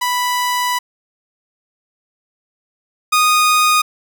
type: tone pair in turn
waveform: sawtooth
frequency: 987.8 / 1237.1 Hz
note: B5 / D#6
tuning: 0 / -10 cents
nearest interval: major third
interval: 390 cents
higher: second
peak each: -12 / -7 dBFS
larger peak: second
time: 0.01-0.79 / 3.12-3.82 s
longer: first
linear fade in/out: 10 ms
effects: none